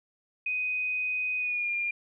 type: tone with pitch glide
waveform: sine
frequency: 2500 to 2405 Hz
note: D#7 to D7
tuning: +8 to +41 cents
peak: -27 dBFS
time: 0.46-1.91 s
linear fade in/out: 5 ms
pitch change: -67 cents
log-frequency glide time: 1.38-1.71 s
effects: none